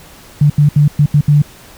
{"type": "tone bursts at uneven times", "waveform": "sine", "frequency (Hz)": 146.83, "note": "D3", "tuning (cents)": 0, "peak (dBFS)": -5, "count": 6, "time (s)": [[0.41, 0.5], [0.58, 0.69], [0.76, 0.88], [0.99, 1.06], [1.14, 1.21], [1.28, 1.42]], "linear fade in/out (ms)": 5, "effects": ["pink hiss -39 dBFS RMS until 1.77 s"]}